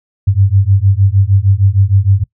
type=beating tone pair; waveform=sine; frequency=95 / 101.5 Hz; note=F#2 / G#2; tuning=+46 / -39 cents; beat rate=6.5 Hz; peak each=-10 dBFS; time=0.27-2.24 s; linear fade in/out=10 ms; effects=noise-tail reverb RT60 0.1 s tail -22 dB re dry